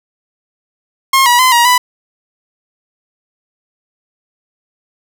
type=tone with pitch steps; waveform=sawtooth; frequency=1072 / 967 / 1024 / 950 / 992 Hz; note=C6 / B5 / C6 / A#5 / B5; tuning=+42 / -37 / -38 / +33 / +7 cents; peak=-3 dBFS; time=1.13-1.78 s; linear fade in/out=5 ms; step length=130 ms; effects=none